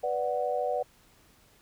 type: chord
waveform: sine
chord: B minor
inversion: none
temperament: equal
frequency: 493.9 / 587.3 / 740 Hz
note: B4 / D5 / F#5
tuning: 0 / 0 / 0 cents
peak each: -31 dBFS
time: 0.03-0.83 s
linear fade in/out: 10 ms
effects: pink hiss -61 dBFS RMS until 1.61 s